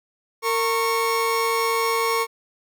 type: tone pair together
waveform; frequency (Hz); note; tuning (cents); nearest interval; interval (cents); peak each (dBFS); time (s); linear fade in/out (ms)
30% pulse; 458.2 / 1100.5; A#4 / C#6; -30 / -13; octave + minor third; 1517; -20; 0.42-2.27; 50
effects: none